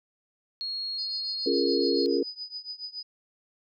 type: tone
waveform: sine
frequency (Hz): 4296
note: C8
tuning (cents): +45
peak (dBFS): -30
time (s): 0.61-2.06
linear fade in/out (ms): 0
type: tone with tremolo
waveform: sine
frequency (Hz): 4978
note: D#8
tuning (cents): 0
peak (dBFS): -32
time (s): 0.98-3.03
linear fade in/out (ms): 10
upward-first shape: triangle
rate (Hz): 7.1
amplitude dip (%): 95
type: chord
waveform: sine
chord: Bb minor seventh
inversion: first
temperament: equal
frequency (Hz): 277.2 / 349.2 / 415.3 / 466.2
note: Db4 / F4 / Ab4 / Bb4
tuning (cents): 0 / 0 / 0 / 0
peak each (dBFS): -28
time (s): 1.46-2.23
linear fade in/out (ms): 5
effects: none